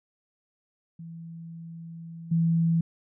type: tone with level steps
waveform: sine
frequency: 165.8 Hz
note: E3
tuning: 10 cents sharp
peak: -38 / -20 dBFS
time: 0.99-2.81 s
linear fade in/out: 5 ms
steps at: 2.31 s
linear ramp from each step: 10 ms
effects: none